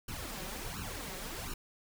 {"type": "noise with flanger", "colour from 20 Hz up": "pink", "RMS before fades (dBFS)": -41, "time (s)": [0.08, 1.54], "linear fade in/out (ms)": 5, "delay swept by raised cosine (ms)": [0.71, 5.41], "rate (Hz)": 1.4, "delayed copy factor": 0.85, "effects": []}